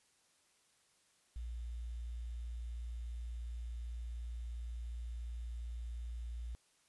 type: tone with quantisation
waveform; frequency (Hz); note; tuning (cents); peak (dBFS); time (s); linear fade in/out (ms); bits
sine; 58.6; A#1; +10; -40; 1.36-6.55; 0; 11
effects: white hiss -72 dBFS RMS until 6.88 s + resampled to 24000 Hz